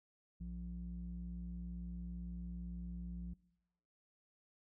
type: tone with low-pass filter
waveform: square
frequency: 58.9 Hz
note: A#1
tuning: 19 cents sharp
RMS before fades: -45 dBFS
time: 0.4-3.34 s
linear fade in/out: 10 ms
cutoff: 160 Hz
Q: 4.9
effects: noise-tail reverb RT60 0.9 s tail -22 dB re dry